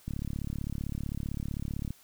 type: click train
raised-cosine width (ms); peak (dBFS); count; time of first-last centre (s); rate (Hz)
5; -22; 66; 0.08-1.906; 35.6
effects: white hiss -59 dBFS RMS until 2.03 s

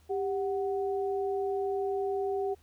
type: tone pair together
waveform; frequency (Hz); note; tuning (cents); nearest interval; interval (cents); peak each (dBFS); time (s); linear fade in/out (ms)
sine; 395.1 / 742.2; G4 / F#5; +14 / +5; major seventh; 1091; -29 / -35; 0.09-2.55; 20
effects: added 79 Hz sine -59 dBFS peak until 2.62 s + pink hiss -66 dBFS RMS until 2.62 s

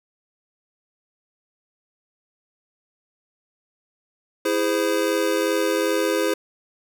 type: chord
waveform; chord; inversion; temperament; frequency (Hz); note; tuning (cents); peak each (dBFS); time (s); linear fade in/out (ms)
square; E augmented; none; just; 329.6 / 412 / 515; E4 / G#4 / B#4; 0 / -14 / -28; -25 / -25 / -24; 4.45-6.34; 5
effects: none

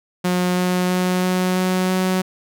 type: tone with pitch steps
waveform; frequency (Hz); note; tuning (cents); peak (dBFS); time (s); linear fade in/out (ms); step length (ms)
sawtooth; 180 / 181.15 / 182.3 / 183.46 / 184.63 / 185.81; F#3 / F#3 / F#3 / F#3 / F#3 / F#3; -47 / -36 / -25 / -14 / -3 / +8; -13; 0.24-2.22; 10; 330
effects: none

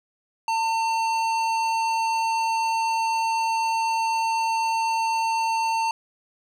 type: tone with hard clipping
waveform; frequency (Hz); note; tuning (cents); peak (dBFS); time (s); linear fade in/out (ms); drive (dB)
sine; 902; A5; +43; -23; 0.48-5.91; 2; 14
effects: none

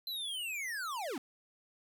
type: linear sweep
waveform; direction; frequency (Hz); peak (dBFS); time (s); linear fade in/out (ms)
square; down; 4090 to 228.9; -37; 0.07-1.18; 2
effects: none

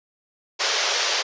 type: band-pass noise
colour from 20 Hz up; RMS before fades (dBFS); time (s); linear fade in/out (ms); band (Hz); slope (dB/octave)
white; -23; 0.59-1.23; 20; 390 to 6200; 48
effects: resampled to 16000 Hz

